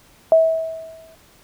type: tone with exponential decay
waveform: sine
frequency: 648 Hz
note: E5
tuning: 30 cents flat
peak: -7 dBFS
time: 0.32-1.15 s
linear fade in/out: 1 ms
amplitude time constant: 180 ms
effects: pink hiss -52 dBFS RMS until 1.43 s